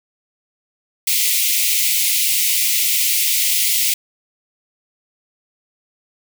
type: high-pass noise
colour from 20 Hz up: white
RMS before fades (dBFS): -17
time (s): 1.07-3.94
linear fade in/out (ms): 5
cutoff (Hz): 2000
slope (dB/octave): 96
effects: none